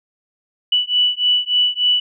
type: beating tone pair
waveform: sine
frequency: 2960 / 2963.4 Hz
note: F#7 / F#7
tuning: 0 / +2 cents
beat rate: 3.4 Hz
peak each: -17 dBFS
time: 0.72-2 s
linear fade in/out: 5 ms
effects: none